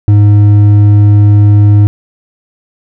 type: tone with hard clipping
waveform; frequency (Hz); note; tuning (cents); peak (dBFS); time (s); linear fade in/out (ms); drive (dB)
sine; 103.3; G#2; -9; -3; 0.08-1.87; 0; 5
effects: none